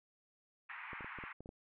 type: band-pass noise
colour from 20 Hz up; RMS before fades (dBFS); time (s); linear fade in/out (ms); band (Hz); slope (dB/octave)
white; -48; 0.69-1.33; 10; 900 to 2400; 48
type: clicks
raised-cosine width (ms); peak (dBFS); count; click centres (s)
2; -36; 8; 0.932 / 1.008 / 1.045 / 1.187 / 1.238 / 1.406 / 1.459 / 1.491
effects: none